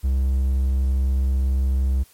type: tone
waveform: triangle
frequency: 66.1 Hz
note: C2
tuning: 18 cents sharp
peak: -15 dBFS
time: 0.03-2.04 s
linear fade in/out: 20 ms
effects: white hiss -54 dBFS RMS until 2.13 s + MP3 64 kbps